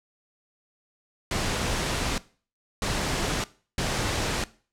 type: noise bursts at uneven times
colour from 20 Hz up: pink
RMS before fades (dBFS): -27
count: 3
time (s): 1.31-2.18 / 2.82-3.44 / 3.78-4.44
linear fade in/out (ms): 2
effects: noise-tail reverb RT60 0.4 s tail -19 dB re dry + low-pass 8000 Hz 12 dB/octave